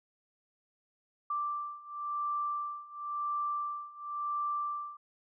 sine beating tone pair, 1174.7 / 1175.65 Hz, D6 / D6, 0 / +1 cents, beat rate 0.95 Hz, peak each -37 / -35 dBFS, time 1.3-4.97 s, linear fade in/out 5 ms, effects none

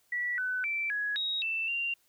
sine tone with pitch steps, 1949 / 1504 / 2335 / 1673 / 3788 / 2662 / 2771 Hz, B6 / F#6 / D7 / G#6 / A#7 / E7 / F7, -23 / +28 / -11 / +12 / +27 / +16 / -14 cents, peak -29 dBFS, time 0.12-1.94 s, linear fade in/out 5 ms, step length 260 ms, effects white hiss -69 dBFS RMS until 2.08 s

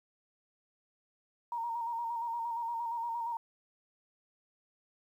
sine tone with vibrato, 932.3 Hz, A#5, in tune, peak -33 dBFS, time 1.52-3.37 s, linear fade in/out 2 ms, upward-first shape square, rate 8.6 Hz, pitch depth 32 cents each way, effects 11-bit

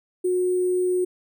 sine tone with sample-and-hold, 363.6 Hz, F#4, 30 cents flat, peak -19 dBFS, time 0.24-1.05 s, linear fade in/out 10 ms, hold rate 8820 Hz, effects none

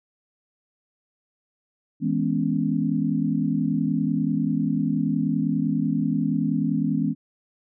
sine chord, C# minor seventh, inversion first, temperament equal with one note detuned, 161.89 / 207.7 / 246.9 / 277.2 Hz, E3 / G#3 / B3 / C#4, -31 / 0 / 0 / 0 cents, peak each -26 dBFS, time 2-7.15 s, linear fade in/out 50 ms, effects none

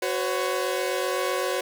sawtooth chord, F# suspended fourth, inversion none, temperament equal with one note detuned, 370 / 506.6 / 554.4 Hz, F#4 / B4 / C#5, 0 / +44 / 0 cents, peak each -25 dBFS, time 0.02-1.61 s, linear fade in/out 5 ms, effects none

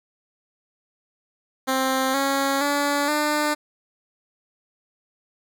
10% pulse tone with pitch steps, 263.3 / 274.8 / 286.8 / 299.3 Hz, C4 / C#4 / D4 / D4, +11 / -15 / -41 / +33 cents, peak -12 dBFS, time 1.67-3.55 s, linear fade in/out 20 ms, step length 470 ms, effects none

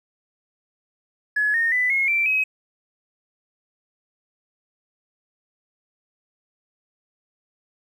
triangle tone with pitch steps, 1697 / 1839.9 / 1994.9 / 2163 / 2345 / 2543 Hz, G#6 / A#6 / B6 / C#7 / D7 / D#7, +37 / -23 / +17 / -43 / -3 / +37 cents, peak -14 dBFS, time 1.36-2.44 s, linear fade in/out 10 ms, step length 180 ms, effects tanh soft clip ceiling -16 dBFS

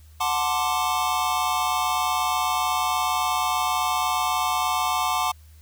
square chord, D dominant seventh, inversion first, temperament equal with one note detuned, 736.6 / 880 / 1046.5 / 1174.7 Hz, F#5 / A5 / C6 / D6, -8 / 0 / 0 / 0 cents, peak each -28 dBFS, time 0.2-5.32 s, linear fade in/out 10 ms, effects added 77 Hz sine -46 dBFS peak until 5.61 s + white hiss -59 dBFS RMS until 5.61 s

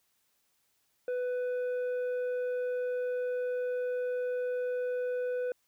sine tone with tanh clipping, 497.3 Hz, B4, 12 cents sharp, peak -31 dBFS, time 1.08-5.52 s, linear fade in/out 2 ms, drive 6 dB, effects white hiss -74 dBFS RMS until 5.67 s

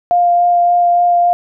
sine tone with vibrato, 701 Hz, F5, 6 cents sharp, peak -8 dBFS, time 0.11-1.33 s, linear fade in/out 0 ms, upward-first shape sine, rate 3.5 Hz, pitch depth 9 cents each way, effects none

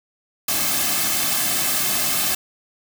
white noise with comb filter, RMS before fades -21 dBFS, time 0.48-2.35 s, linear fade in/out 5 ms, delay 2.1 ms, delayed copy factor -0.7, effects none

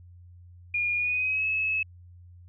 sine tone with pitch glide, 2427 to 2586 Hz, D#7 to E7, -44 to -34 cents, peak -24 dBFS, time 0.74-1.83 s, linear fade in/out 5 ms, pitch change +110 cents, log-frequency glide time 0.96-1.46 s, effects added 88 Hz sine -47 dBFS peak until 2.48 s

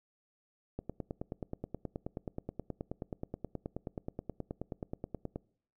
click train, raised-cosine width 2 ms, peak -24 dBFS, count 44, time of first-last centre 0.79-5.36 s, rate 9.41 Hz, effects noise-tail reverb RT60 0.6 s tail -24 dB re dry

